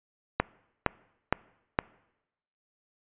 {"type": "click train", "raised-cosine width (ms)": 0.5, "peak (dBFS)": -7, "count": 4, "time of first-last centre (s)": [0.4, 1.789], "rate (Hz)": 2.16, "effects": ["noise-tail reverb RT60 0.9 s tail -23 dB re dry", "resampled to 8000 Hz"]}